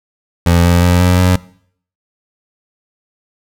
25% pulse tone with pitch steps, 85.8 / 87.1 / 88.42 / 89.75 / 91.11 Hz, F2 / F2 / F2 / F2 / F#2, -30 / -4 / +22 / +48 / -26 cents, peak -4 dBFS, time 0.46-1.36 s, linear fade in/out 5 ms, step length 180 ms, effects noise-tail reverb RT60 0.6 s tail -21 dB re dry

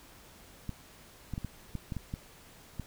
clicks, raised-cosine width 5 ms, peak -23 dBFS, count 9, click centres 0.693 / 1.337 / 1.379 / 1.447 / 1.753 / 1.922 / 1.967 / 2.139 / 2.797 s, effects pink hiss -55 dBFS RMS until 2.86 s

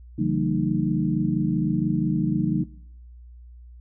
sine tone cluster, 140.5 / 166.6 / 190.9 / 226.3 / 307.5 Hz, C#3 / E3 / G3 / A3 / D#4, +24 / +19 / -46 / +49 / -20 cents, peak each -27 dBFS, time 0.18-2.64 s, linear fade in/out 10 ms, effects noise-tail reverb RT60 0.8 s tail -21 dB re dry + added 60 Hz sine -42 dBFS peak until 3.8 s

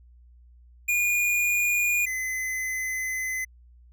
square tone pair in turn, 2434 / 2035 Hz, D#7 / C7, -39 / -49 cents, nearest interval minor third, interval 310 cents, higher first, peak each -22 / -28 dBFS, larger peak first, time 0.88-2.06 / 2.06-3.45 s, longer second, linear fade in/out 10 ms, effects added 60 Hz sine -50 dBFS peak until 3.92 s

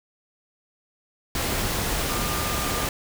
sine tone in noise, 1202 Hz, D6, 40 cents sharp, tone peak -33 dBFS, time 2.09-2.86 s, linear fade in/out 2 ms, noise pink, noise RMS -26 dBFS, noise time 1.35-2.89 s, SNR -10 dB, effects none

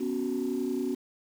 sine chord, B suspended second, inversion none, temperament just, 246.9 / 277.8 / 370.4 Hz, B3 / C#4 / F#4, 0 / +4 / +2 cents, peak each -31 dBFS, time 0-0.95 s, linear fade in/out 10 ms, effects tanh soft clip ceiling -21 dBFS + 8-bit

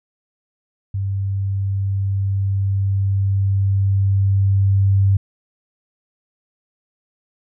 sine tone with level ramp, 98 Hz, G2, in tune, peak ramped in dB -19 to -11 dBFS, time 0.94-5.17 s, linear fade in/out 5 ms, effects none

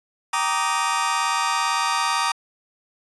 sawtooth chord, Eb major seventh, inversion first, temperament just, 777.8 / 933.4 / 1166.7 / 1244.5 Hz, G5 / Bb5 / D6 / Eb6, -14 / +2 / -12 / 0 cents, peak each -26 / -20 / -21 / -22 dBFS, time 0.33-2.32 s, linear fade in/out 5 ms, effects resampled to 22050 Hz

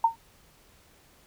sine tone with exponential decay, 913 Hz, A#5, 36 cents flat, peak -14 dBFS, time 0.04-0.16 s, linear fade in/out 5 ms, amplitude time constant 26 ms, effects pink hiss -59 dBFS RMS until 1.26 s

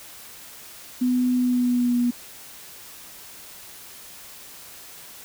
sine tone with pitch glide, 249.8 to 242.3 Hz, B3 to B3, +20 to -33 cents, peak -18 dBFS, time 1.01-2.11 s, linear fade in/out 10 ms, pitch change -53 cents, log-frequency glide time 1.36-1.98 s, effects white hiss -43 dBFS RMS until 5.24 s

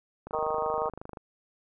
click train, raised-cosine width 1 ms, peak -26 dBFS, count 24, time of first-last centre 0.27-1.172 s, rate 25.5 Hz
harmonic tone, 155.56 Hz, D#3, in tune, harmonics 3 / 4 / 5 / 6 / 7 / 8, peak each -32 / -33 / -34 / -35 / -35 / -36 dBFS, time 0.33-0.89 s, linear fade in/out 2 ms
effects none

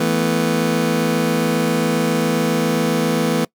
25% pulse chord, E suspended fourth, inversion none, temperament just, 164.81 / 219.8 / 247.2 Hz, E3 / A3 / B3, 0 / -2 / +2 cents, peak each -17 / -17 / -17 dBFS, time 0-3.45 s, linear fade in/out 5 ms, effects noise-tail reverb RT60 0.1 s tail -24 dB re dry

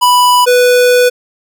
square tone pair in turn, 988 / 494 Hz, B5 / B4, 0 / 0 cents, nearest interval octave, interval 1200 cents, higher first, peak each -6 dBFS, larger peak neither, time 0.01-0.46 / 0.46-1.1 s, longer second, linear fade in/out 20 ms, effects none

